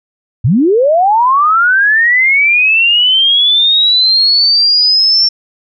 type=linear sweep; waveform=sine; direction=up; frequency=95.9 to 5450 Hz; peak=-6 dBFS; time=0.44-5.29 s; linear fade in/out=10 ms; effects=none